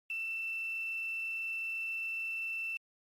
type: tone with quantisation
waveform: sine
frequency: 2673 Hz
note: E7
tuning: 23 cents sharp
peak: -34 dBFS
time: 0.1-2.77 s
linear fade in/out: 2 ms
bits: 9
effects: MP3 64 kbps